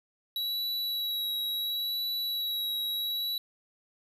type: tone with vibrato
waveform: square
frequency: 3900 Hz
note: B7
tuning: 23 cents flat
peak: -30 dBFS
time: 0.36-3.38 s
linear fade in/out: 2 ms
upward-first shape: sine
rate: 0.72 Hz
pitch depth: 18 cents each way
effects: none